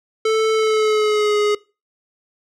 square tone with pitch glide, 440 to 417.2 Hz, A4 to G#4, 0 to +8 cents, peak -15 dBFS, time 0.25-1.55 s, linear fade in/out 5 ms, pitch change -92 cents, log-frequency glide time 0.53-1.37 s, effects noise-tail reverb RT60 0.3 s tail -22 dB re dry + low-pass 6000 Hz 12 dB/octave

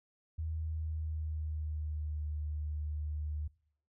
sine tone with pitch glide, 79.6 to 75.44 Hz, D#2 to D2, +40 to +47 cents, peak -34 dBFS, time 0.38-3.48 s, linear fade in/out 10 ms, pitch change -93 cents, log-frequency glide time 0.55-2.28 s, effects noise-tail reverb RT60 0.6 s tail -23 dB re dry

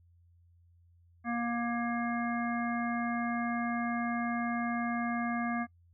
harmonic tone, 236.4 Hz, A#3, 24 cents sharp, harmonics 1 / 3 / 5 / 7 / 9, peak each -32 / -37 / -39 / -40 / -42 dBFS, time 1.24-5.67 s, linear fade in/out 50 ms, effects noise-tail reverb RT60 0.1 s tail -25 dB re dry + added 86 Hz sine -60 dBFS peak until 5.93 s

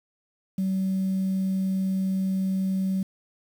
sine tone, 190.3 Hz, F#3, 49 cents sharp, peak -21 dBFS, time 0.58-3.03 s, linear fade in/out 5 ms, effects tanh soft clip ceiling -20 dBFS + 8-bit

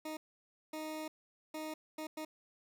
20% pulse tone bursts at uneven times, 311.1 Hz, D#4, in tune, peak -35 dBFS, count 5, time 0.05-0.17 / 0.73-1.08 / 1.54-1.74 / 1.98-2.07 / 2.17-2.25 s, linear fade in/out 5 ms, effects none

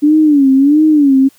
sine tone with vibrato, 287.9 Hz, D4, 34 cents flat, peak -5 dBFS, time 0.02-1.29 s, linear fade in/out 20 ms, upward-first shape sine, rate 1.5 Hz, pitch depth 140 cents each way, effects white hiss -49 dBFS RMS until 1.38 s

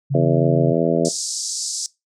sine tone with vibrato, 138.8 Hz, C#3, 3 cents sharp, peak -17 dBFS, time 0.1-0.73 s, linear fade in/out 20 ms, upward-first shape triangle, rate 16 Hz, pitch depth 10 cents each way
harmonic tone, 82.7 Hz, E2, 6 cents sharp, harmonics 2 / 3 / 4 / 5 / 6 / 7 / 8, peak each -23 / -23 / -23 / -23 / -23 / -23 / -23 dBFS, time 0.14-1.09 s, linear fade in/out 10 ms
pink band-pass noise, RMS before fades -26 dBFS, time 1.05-1.86 s, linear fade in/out 0 ms, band 4700 to 8600 Hz, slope 48 dB/octave
effects noise-tail reverb RT60 0.2 s tail -20 dB re dry

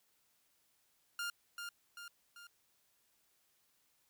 sawtooth tone with echo, 1404 Hz, F6, 9 cents sharp, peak -34 dBFS, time 1.19-1.3 s, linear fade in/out 2 ms, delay 390 ms, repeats 3, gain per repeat -5 dB, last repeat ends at 2.47 s, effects white hiss -75 dBFS RMS until 4.09 s

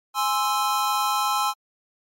square chord, Ab augmented, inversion none, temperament equal, 830.6 / 1046.5 / 1318.5 Hz, Ab5 / C6 / E6, 0 / 0 / 0 cents, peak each -26 dBFS, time 0.14-1.54 s, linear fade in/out 50 ms, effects MP3 64 kbps

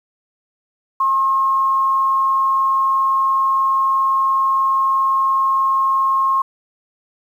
sine tone with amplitude modulation, 1073 Hz, C6, 43 cents sharp, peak -12 dBFS, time 1-6.42 s, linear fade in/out 5 ms, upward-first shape sine, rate 183 Hz, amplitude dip 25%, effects 8-bit

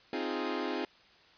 sawtooth chord, F minor seventh, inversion second, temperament equal, 261.6 / 311.1 / 349.2 / 415.3 Hz, C4 / Eb4 / F4 / Ab4, 0 / 0 / 0 / 0 cents, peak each -34 dBFS, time 0.13-0.85 s, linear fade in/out 2 ms, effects white hiss -60 dBFS RMS until 1.37 s + resampled to 11025 Hz

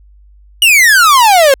45% pulse exponential sweep, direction down, 2958 to 523.3 Hz, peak -4 dBFS, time 0.62-1.54 s, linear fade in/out 2 ms, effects added 50 Hz sine -39 dBFS peak until 1.6 s

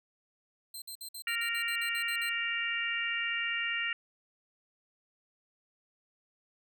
15% pulse tone bursts, 4123 Hz, C8, 26 cents flat, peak -34 dBFS, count 12, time 0.74-2.294 s, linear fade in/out 5 ms, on 80 ms, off 54 ms
harmonic tone, 465.1 Hz, A#4, 4 cents flat, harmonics 3 / 4 / 5 / 6, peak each -39 / -34 / -37 / -35 dBFS, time 1.27-3.93 s, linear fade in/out 2 ms
effects none

